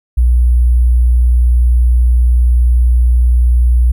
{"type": "tone with sample-and-hold", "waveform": "sine", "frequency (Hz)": 60.5, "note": "B1", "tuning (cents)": -35, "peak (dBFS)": -6, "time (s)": [0.17, 3.92], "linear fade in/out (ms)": 10, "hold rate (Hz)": 11025, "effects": []}